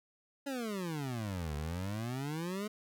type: exponential two-way sweep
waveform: 25% pulse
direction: down then up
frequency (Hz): 286.9 to 72.1 to 216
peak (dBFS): -32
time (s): 0.46-2.68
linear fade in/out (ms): 10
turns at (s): 1.55
effects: none